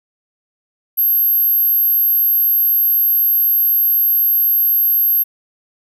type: tone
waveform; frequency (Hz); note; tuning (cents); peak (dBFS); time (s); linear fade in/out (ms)
sine; 12544; G9; 0; -11; 0.97-5.24; 20
effects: none